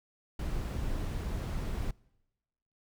brown noise, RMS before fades -34 dBFS, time 0.39-1.91 s, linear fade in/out 5 ms, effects noise-tail reverb RT60 1.0 s tail -25 dB re dry

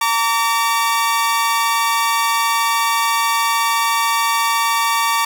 sawtooth tone pair together, 916.2 / 1150 Hz, A#5 / D6, -30 / -37 cents, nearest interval major third, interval 393 cents, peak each -14 dBFS, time 0.01-5.25 s, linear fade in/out 5 ms, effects none

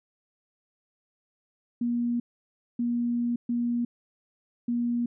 sine tone bursts at uneven times, 238.7 Hz, A#3, 41 cents sharp, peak -24 dBFS, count 4, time 1.81-2.2 / 2.79-3.36 / 3.49-3.85 / 4.68-5.06 s, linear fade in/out 5 ms, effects none

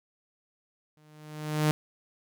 sawtooth tone with exponential growth, 152.5 Hz, D#3, 34 cents flat, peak -16 dBFS, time 0.97-1.71 s, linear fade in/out 0 ms, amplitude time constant 160 ms, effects none

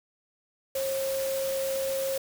sine tone in noise, 538 Hz, C5, 48 cents sharp, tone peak -27 dBFS, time 0.75-2.18 s, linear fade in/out 5 ms, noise white, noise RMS -37 dBFS, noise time 0.75-2.18 s, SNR +7 dB, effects none

